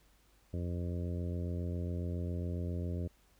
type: harmonic tone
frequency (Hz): 87.31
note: F2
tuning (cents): 0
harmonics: 1 / 2 / 3 / 4 / 5 / 6 / 7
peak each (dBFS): -35 / -41 / -45 / -47 / -49 / -51 / -52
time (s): 0.53-3.08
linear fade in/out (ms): 10
effects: added 50 Hz sine -67 dBFS peak until 3.39 s + pink hiss -69 dBFS RMS until 3.39 s